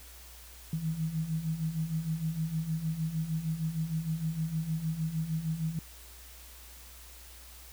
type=beating tone pair; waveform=sine; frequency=155.56 / 162.06 Hz; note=D#3 / E3; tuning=0 / -29 cents; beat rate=6.5 Hz; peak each=-36 / -31 dBFS; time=0.73-5.79 s; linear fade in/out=2 ms; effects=added 60 Hz sine -51 dBFS peak until 7.72 s + white hiss -52 dBFS RMS until 7.72 s